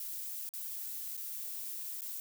violet noise with dropouts, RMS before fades -41 dBFS, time 0-2.2 s, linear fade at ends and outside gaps 1 ms, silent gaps 0.491-0.537 / 1.168-1.175 / 2.009-2.018 s, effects none

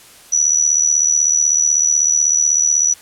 sine tone with amplitude modulation, 5900 Hz, F#8, 6 cents flat, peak -8 dBFS, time 0.32-2.94 s, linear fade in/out 10 ms, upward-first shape sine, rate 76.1 Hz, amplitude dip 75%, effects white hiss -43 dBFS RMS until 3.01 s + low-pass 12000 Hz 12 dB/octave

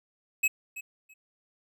square tone with echo, 2565 Hz, E7, 48 cents flat, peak -22 dBFS, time 0.43-0.48 s, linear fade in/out 10 ms, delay 330 ms, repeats 2, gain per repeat -15 dB, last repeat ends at 1.14 s, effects none

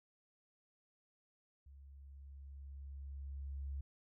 sine tone with level ramp, 69.1 Hz, C#2, 5 cents flat, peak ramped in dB -55 to -39 dBFS, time 1.66-3.81 s, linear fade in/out 5 ms, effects none

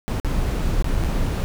brown noise with dropouts, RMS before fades -21 dBFS, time 0.08-1.44 s, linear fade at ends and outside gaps 0 ms, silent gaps 0.2-0.247 / 0.589-0.593 / 0.824-0.844 / 1.038-1.046 s, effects none

